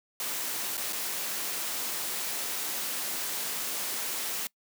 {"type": "noise with dropouts", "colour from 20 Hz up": "white", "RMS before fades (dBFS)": -33, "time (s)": [0.2, 4.47], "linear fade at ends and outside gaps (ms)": 1, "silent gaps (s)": [[0.771, 0.777], [0.925, 0.93]], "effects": ["noise-tail reverb RT60 0.1 s tail -23 dB re dry", "high-pass 200 Hz 12 dB/octave"]}